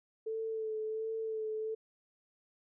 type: tone with vibrato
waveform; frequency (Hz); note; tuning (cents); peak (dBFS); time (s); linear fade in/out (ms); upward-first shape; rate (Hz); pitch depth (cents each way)
sine; 440; A4; 0; -34; 0.26-1.75; 10; sine; 1.4; 24
effects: none